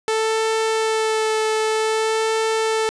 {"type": "tone with vibrato", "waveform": "sawtooth", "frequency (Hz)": 440, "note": "A4", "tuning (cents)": 0, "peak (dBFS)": -14, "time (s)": [0.08, 2.89], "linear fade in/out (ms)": 0, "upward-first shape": "sine", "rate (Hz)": 0.53, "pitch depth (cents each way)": 14, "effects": ["resampled to 22050 Hz", "8-bit"]}